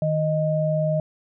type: tone pair together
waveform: sine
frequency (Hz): 155.9 / 622.1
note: D#3 / D#5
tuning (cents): +4 / 0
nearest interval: 2 octaves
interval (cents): 2396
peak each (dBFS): -22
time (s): 0.02-1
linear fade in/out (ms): 2
effects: none